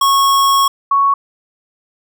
square / sine tone pair in turn, 1100 / 1110.9 Hz, C#6 / C#6, -14 / +3 cents, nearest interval unison, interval 17 cents, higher second, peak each -10 / -9 dBFS, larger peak second, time 0.01-0.68 / 0.91-1.14 s, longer first, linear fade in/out 5 ms, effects none

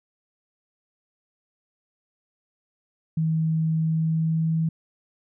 sine tone with pitch glide, 160 to 161.67 Hz, D#3 to E3, +49 to -33 cents, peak -20 dBFS, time 3.17-4.69 s, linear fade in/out 5 ms, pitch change +18 cents, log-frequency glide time 3.77-4.57 s, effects none

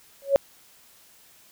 sine tone with exponential growth, 554.4 Hz, C#5, in tune, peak -10 dBFS, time 0.22-0.36 s, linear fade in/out 0 ms, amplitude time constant 30 ms, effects white hiss -55 dBFS RMS until 1.51 s

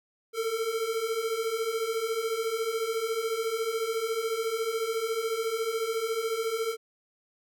square beating tone pair, 440 / 454 Hz, A4 / A#4, 0 / -46 cents, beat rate 14 Hz, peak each -34 / -30 dBFS, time 0.33-6.77 s, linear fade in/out 50 ms, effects none

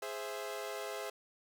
sawtooth chord, Ab augmented, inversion none, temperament equal with one note detuned, 415.3 / 523.3 / 663.1 Hz, Ab4 / C5 / E5, 0 / 0 / +10 cents, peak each -39 / -40 / -40 dBFS, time 0.02-1.1 s, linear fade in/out 5 ms, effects none

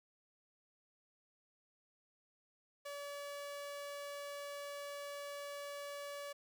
sawtooth tone, 572 Hz, D5, 46 cents flat, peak -40 dBFS, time 2.85-6.33 s, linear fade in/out 10 ms, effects none

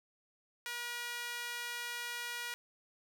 sawtooth tone with high-pass filter, 480 Hz, B4, 49 cents flat, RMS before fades -41 dBFS, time 0.66-2.54 s, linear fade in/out 0 ms, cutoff 1700 Hz, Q 1.3, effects none

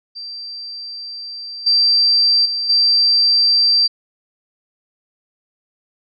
sine tone with level steps, 4696 Hz, D8, 1 cent flat, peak -27 / -10 / -18 / -10 dBFS, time 0.15-3.88 s, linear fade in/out 20 ms, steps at 1.66 / 2.45 / 2.69 s, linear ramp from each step 10 ms, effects MP3 96 kbps

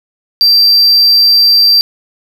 triangle tone, 4699 Hz, D8, in tune, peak -3 dBFS, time 0.41-1.81 s, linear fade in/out 0 ms, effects none

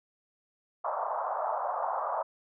pink band-pass noise, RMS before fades -32 dBFS, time 0.84-2.23 s, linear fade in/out 10 ms, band 600 to 1200 Hz, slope 48 dB/octave, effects none

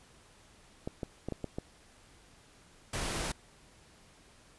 clicks, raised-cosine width 2 ms, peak -22 dBFS, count 6, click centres 0.875 / 1.032 / 1.286 / 1.323 / 1.443 / 1.585 s
pink noise, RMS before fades -35 dBFS, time 2.93-3.32 s, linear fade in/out 5 ms
effects pink hiss -60 dBFS RMS until 4.58 s + resampled to 24000 Hz

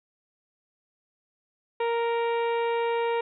harmonic tone, 466.2 Hz, A#4, in tune, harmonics 1 / 2 / 3 / 4 / 5 / 6 / 7 / 8, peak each -25 / -29 / -41 / -40 / -39 / -43 / -51 / -49 dBFS, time 1.8-3.21 s, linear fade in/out 5 ms, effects none

